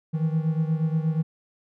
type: beating tone pair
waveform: triangle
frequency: 156.9 / 165.3 Hz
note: D#3 / E3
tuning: +15 / +5 cents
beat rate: 8.4 Hz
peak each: -21 / -25 dBFS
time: 0.13-1.23 s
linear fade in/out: 20 ms
effects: none